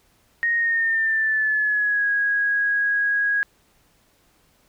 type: tone with pitch glide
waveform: sine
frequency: 1864.7 to 1651.7 Hz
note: A#6 to G#6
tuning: 0 to -10 cents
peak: -18 dBFS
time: 0.43-3.43 s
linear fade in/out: 0 ms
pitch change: -210 cents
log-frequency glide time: 0.57-2.07 s
effects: pink hiss -61 dBFS RMS until 4.68 s